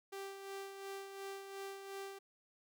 sawtooth tone with tremolo, 392 Hz, G4, in tune, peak -39 dBFS, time 0.12-2.19 s, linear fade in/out 10 ms, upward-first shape sine, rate 2.8 Hz, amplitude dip 50%, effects none

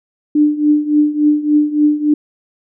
sine tone with tremolo, 298.3 Hz, D4, 27 cents sharp, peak -6 dBFS, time 0.35-2.14 s, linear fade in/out 5 ms, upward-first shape triangle, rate 3.5 Hz, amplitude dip 85%, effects none

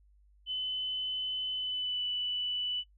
sine tone with pitch glide, 3024 to 2974 Hz, F#7 to F#7, +37 to +8 cents, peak -31 dBFS, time 0.46-2.84 s, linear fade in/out 50 ms, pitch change -29 cents, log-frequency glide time 1.54-2.05 s, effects noise-tail reverb RT60 0.1 s tail -22 dB re dry + added 50 Hz sine -60 dBFS peak until 2.97 s

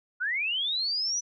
sine linear sweep, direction up, 1400 to 5990 Hz, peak -26 dBFS, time 0.2-1.21 s, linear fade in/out 20 ms, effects none

